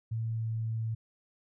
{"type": "tone with pitch glide", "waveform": "sine", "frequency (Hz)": [113, 112.22], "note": ["A2", "A2"], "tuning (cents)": [47, 35], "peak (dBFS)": -30, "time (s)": [0.11, 0.95], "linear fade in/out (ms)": 10, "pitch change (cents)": -12, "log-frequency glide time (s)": [0.33, 0.5], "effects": []}